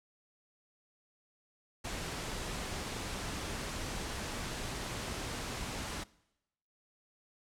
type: noise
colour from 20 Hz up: pink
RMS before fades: -39 dBFS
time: 1.84-6.04 s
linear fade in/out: 10 ms
effects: noise-tail reverb RT60 0.9 s tail -22 dB re dry + low-pass 9000 Hz 12 dB/octave